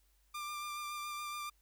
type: tone with vibrato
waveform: sawtooth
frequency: 1190 Hz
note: D6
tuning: 22 cents sharp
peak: -36 dBFS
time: 0.34-1.5 s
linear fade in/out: 10 ms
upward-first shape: sine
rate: 7.1 Hz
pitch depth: 17 cents each way
effects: added 50 Hz sine -69 dBFS peak until 1.61 s + white hiss -75 dBFS RMS until 1.61 s